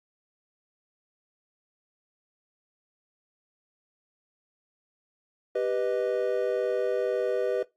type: chord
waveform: triangle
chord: G augmented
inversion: none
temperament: equal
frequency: 392 / 493.9 / 622.3 Hz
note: G4 / B4 / D#5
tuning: 0 / 0 / 0 cents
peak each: -28 / -25 / -29 dBFS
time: 5.55-7.63 s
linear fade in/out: 5 ms
effects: noise-tail reverb RT60 0.2 s tail -20 dB re dry + AAC 64 kbps